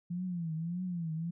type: tone with vibrato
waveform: sine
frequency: 170.7 Hz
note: F3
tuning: 39 cents flat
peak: -33 dBFS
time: 0.1-1.31 s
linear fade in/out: 10 ms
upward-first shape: triangle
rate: 1.7 Hz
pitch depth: 150 cents each way
effects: none